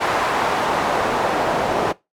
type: noise with band-pass filter sweep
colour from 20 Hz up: pink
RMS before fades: -20 dBFS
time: 0-1.93 s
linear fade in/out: 20 ms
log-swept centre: 1000 to 630 Hz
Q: 1.2
effects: noise-tail reverb RT60 0.2 s tail -20 dB re dry